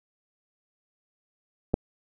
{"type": "clicks", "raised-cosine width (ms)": 2, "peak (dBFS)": [-30, -8], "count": 2, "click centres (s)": [1.736, 1.741], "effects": []}